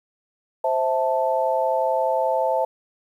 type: chord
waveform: sine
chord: A minor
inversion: first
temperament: equal with one note detuned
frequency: 523.3 / 654.7 / 880 Hz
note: C5 / E5 / A5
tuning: 0 / -12 / 0 cents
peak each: -23 dBFS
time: 0.64-2.65 s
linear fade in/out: 5 ms
effects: 9-bit